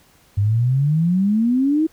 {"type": "exponential sweep", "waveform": "sine", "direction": "up", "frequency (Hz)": [98, 325.4], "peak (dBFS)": -14, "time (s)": [0.37, 1.87], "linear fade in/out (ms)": 10, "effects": ["pink hiss -54 dBFS RMS until 1.92 s"]}